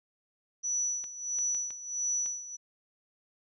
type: tone with tremolo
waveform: sine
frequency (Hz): 5920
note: F#8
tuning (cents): 0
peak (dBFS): -27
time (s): 0.63-2.57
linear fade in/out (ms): 20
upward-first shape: sine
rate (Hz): 1.5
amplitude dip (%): 80
type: clicks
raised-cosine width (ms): 0.2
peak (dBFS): -31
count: 5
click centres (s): 1.041 / 1.387 / 1.548 / 1.706 / 2.261
effects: none